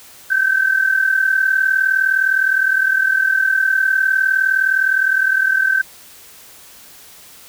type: tone pair together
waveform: sine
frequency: 1539.4 / 1579 Hz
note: G6 / G6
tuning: -32 / +12 cents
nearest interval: unison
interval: 44 cents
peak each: -14 / -18 dBFS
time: 0.3-5.82 s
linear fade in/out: 10 ms
effects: white hiss -42 dBFS RMS until 7.48 s